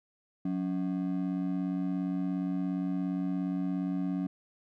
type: ring-modulated tone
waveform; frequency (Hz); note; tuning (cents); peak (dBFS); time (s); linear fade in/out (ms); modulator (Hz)
triangle; 230.5; A#3; -19; -24; 0.45-4.27; 5; 48.6
effects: none